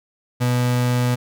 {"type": "tone", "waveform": "35% pulse", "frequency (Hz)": 123.47, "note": "B2", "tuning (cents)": 0, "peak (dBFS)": -15, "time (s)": [0.4, 1.16], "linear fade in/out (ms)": 20, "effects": []}